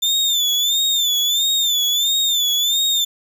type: tone with vibrato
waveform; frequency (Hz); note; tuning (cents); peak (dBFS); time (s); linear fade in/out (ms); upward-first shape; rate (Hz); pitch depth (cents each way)
35% pulse; 3553; A7; +16; -14; 0.02-3.05; 10; sine; 1.5; 88
effects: 8-bit